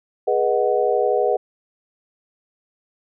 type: chord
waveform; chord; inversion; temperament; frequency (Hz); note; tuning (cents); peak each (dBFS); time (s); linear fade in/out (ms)
sine; G# minor seventh; none; equal with one note detuned; 415.3 / 487.1 / 622.3 / 740; G#4 / B4 / D#5 / F#5; 0 / -24 / 0 / 0; -21 / -20 / -23 / -23; 0.27-1.37; 10
effects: none